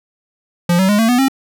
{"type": "tone with pitch steps", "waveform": "square", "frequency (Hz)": [174, 189.75, 206.9, 225.7, 246.1, 268.3], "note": ["F3", "F#3", "G#3", "A3", "B3", "C4"], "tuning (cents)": [-6, 44, -6, 44, -6, 44], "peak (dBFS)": -11, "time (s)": [0.69, 1.284], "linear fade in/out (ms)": 5, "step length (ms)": 99, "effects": []}